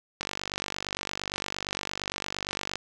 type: click train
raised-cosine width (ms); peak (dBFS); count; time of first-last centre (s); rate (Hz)
0.2; -13; 125; 0.21-2.756; 48.7
effects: none